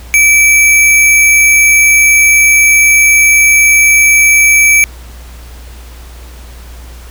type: tone with sample-and-hold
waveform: sine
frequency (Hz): 2314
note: D7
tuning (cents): -26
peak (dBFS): -3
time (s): 0.14-4.84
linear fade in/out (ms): 0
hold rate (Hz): 8820
effects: added 60 Hz sine -28 dBFS peak until 7.1 s + pink hiss -37 dBFS RMS until 7.1 s